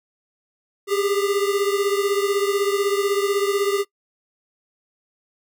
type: beating tone pair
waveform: square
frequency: 397.3 / 413.3 Hz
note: G4 / G#4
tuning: +23 / -8 cents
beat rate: 16 Hz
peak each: -21 / -25 dBFS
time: 0.87-3.85 s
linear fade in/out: 50 ms
effects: noise-tail reverb RT60 0.1 s tail -23 dB re dry